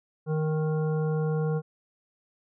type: harmonic tone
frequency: 155.56 Hz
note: D#3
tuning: in tune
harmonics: 1 / 3 / 5 / 7 / 9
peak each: -25 / -30 / -41 / -45 / -45 dBFS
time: 0.26-1.62 s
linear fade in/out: 50 ms
effects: none